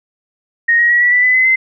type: tone with pitch steps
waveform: sine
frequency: 1864.7 / 1891.8 / 1919.3 / 1947.3 / 1975.6 / 2004 / 2033 / 2063 Hz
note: A#6 / A#6 / B6 / B6 / B6 / B6 / B6 / C7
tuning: 0 / +25 / -50 / -25 / 0 / +25 / +50 / -25 cents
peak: -8 dBFS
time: 0.68-1.56 s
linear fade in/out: 10 ms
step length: 110 ms
effects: none